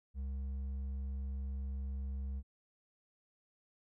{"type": "tone with hard clipping", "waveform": "sine", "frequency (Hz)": 67.5, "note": "C#2", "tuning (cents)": -45, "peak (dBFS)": -38, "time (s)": [0.14, 2.43], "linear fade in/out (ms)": 50, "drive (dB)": 4, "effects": []}